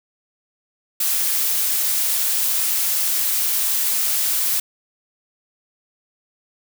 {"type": "noise", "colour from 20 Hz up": "blue", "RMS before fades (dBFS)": -20, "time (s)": [1, 4.6], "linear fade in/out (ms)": 5, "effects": []}